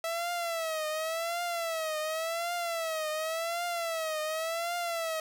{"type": "tone with vibrato", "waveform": "sawtooth", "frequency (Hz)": 656, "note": "E5", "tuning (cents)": -9, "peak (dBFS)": -27, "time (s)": [0.04, 5.2], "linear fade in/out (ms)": 2, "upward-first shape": "triangle", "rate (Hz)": 0.9, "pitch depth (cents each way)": 120, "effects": []}